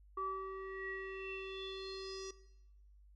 square tone with low-pass filter sweep, 383.9 Hz, G4, 36 cents flat, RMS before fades -44 dBFS, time 0.17-2.31 s, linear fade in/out 5 ms, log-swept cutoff 1100 to 5800 Hz, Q 8.5, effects noise-tail reverb RT60 1.0 s tail -18 dB re dry + added 50 Hz sine -59 dBFS peak until 3.15 s

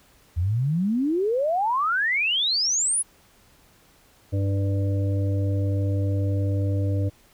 sine exponential sweep, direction up, 80.3 to 10670 Hz, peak -20 dBFS, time 0.36-3.03 s, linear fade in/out 20 ms
harmonic tone, 98.7 Hz, G2, 12 cents sharp, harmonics 1 / 3 / 5 / 6, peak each -21 / -31 / -35 / -37 dBFS, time 4.32-7.1 s, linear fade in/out 20 ms
effects pink hiss -57 dBFS RMS until 7.33 s

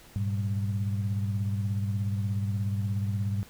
sine tone cluster, 101.8 / 118.5 / 194.8 Hz, G#2 / A#2 / G3, -34 / +29 / -11 cents, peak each -27 / -36 / -35 dBFS, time 0.16-3.43 s, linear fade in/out 0 ms, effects pink hiss -53 dBFS RMS until 3.49 s

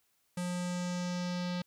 square tone with low-pass filter sweep, 178.1 Hz, F3, 34 cents sharp, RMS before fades -35 dBFS, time 0.37-1.62 s, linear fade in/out 5 ms, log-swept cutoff 9400 to 4300 Hz, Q 2.4, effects white hiss -74 dBFS RMS until 1.66 s

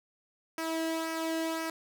sawtooth tone with flanger, 324.6 Hz, E4, 27 cents flat, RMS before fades -33 dBFS, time 0.58-1.7 s, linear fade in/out 2 ms, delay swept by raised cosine 0.26 to 0.88 ms, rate 1.9 Hz, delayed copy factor -0.5, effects none

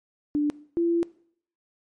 sine tone pair in turn, 294.8 / 339.2 Hz, D4 / E4, +7 / +50 cents, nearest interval major second, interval 243 cents, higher second, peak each -20 dBFS, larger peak neither, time 0.35-0.5 / 0.77-1.03 s, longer second, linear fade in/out 0 ms, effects noise-tail reverb RT60 0.6 s tail -20 dB re dry + MP3 48 kbps

